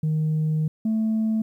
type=tone pair in turn; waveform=sine; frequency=155.56 / 220 Hz; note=D#3 / A3; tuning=0 / 0 cents; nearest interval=tritone; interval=600 cents; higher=second; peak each=-18 / -18 dBFS; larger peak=neither; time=0.03-0.68 / 0.85-1.42 s; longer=first; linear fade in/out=5 ms; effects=tanh soft clip ceiling -18 dBFS + 10-bit